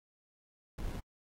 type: noise with sample-and-hold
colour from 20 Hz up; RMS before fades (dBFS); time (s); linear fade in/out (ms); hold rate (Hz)
brown; -38; 0.78-1; 5; 3150
effects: AAC 48 kbps